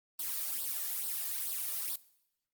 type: noise with flanger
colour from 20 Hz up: blue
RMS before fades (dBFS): -36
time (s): 0.19-1.96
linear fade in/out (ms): 5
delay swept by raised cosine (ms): 0.22 to 1.72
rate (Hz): 2.3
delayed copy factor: +0.75
effects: noise-tail reverb RT60 0.8 s tail -20 dB re dry + Opus 32 kbps